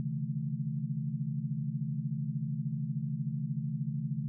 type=tone cluster; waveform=sine; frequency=134 / 147.1 / 163.6 / 217.1 Hz; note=C3 / D3 / E3 / A3; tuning=+42 / +3 / -13 / -23 cents; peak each=-36 / -36 / -38 / -39 dBFS; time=0-4.28 s; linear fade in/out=0 ms; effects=none